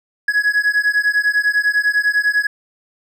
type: beating tone pair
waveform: triangle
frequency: 1672 / 1682 Hz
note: G#6 / G#6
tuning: +11 / +22 cents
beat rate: 10 Hz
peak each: -15 dBFS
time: 0.28-2.47 s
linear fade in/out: 5 ms
effects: none